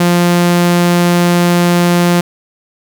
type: tone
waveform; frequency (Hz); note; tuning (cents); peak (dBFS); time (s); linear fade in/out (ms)
sawtooth; 174.61; F3; 0; -4; 0-2.21; 5
effects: none